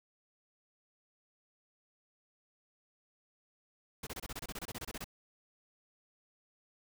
pink noise bursts, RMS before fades -42 dBFS, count 16, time 4.03-5.044 s, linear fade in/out 5 ms, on 39 ms, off 26 ms, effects none

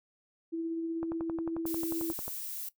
sine tone with tremolo, 329.6 Hz, E4, in tune, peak -30 dBFS, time 0.52-2.13 s, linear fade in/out 20 ms, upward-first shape sine, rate 16 Hz, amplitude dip 25%
click train, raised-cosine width 1 ms, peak -26 dBFS, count 15, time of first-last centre 1.03-2.28 s, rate 11.2 Hz
violet noise, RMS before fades -39 dBFS, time 1.66-2.69 s, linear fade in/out 5 ms
effects noise-tail reverb RT60 0.1 s tail -17 dB re dry

